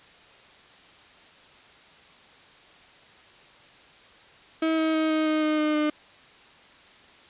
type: tone with pitch steps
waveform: 35% pulse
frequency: 320.9 / 318.1 / 315.4 / 312.7 / 310 / 307.3 / 304.6 / 302 Hz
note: E4 / D#4 / D#4 / D#4 / D#4 / D#4 / D#4 / D4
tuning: -46 / +38 / +24 / +9 / -6 / -21 / -37 / +48 cents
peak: -20 dBFS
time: 4.62-5.9 s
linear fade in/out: 5 ms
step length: 160 ms
effects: white hiss -52 dBFS RMS until 7.29 s + resampled to 8000 Hz